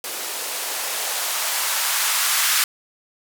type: noise with band-pass filter sweep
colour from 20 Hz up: violet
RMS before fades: -23 dBFS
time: 0.04-2.64 s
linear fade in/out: 2 ms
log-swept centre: 380 to 1400 Hz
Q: 1.3
effects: none